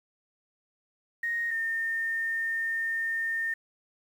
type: tone pair in turn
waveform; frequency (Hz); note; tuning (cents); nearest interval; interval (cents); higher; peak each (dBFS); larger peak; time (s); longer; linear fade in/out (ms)
sine; 1864.7 / 1820; A#6 / A#6; 0 / -42; unison; 42; first; -27; neither; 1.23-1.51 / 1.51-3.54; second; 5
effects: 9-bit